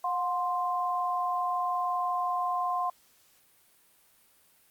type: tone pair together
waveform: sine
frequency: 720.9 / 1046.5 Hz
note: F#5 / C6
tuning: -45 / 0 cents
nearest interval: tritone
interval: 645 cents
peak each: -30 / -29 dBFS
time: 0.04-2.9 s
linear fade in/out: 5 ms
effects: white hiss -63 dBFS RMS until 4.7 s + Opus 48 kbps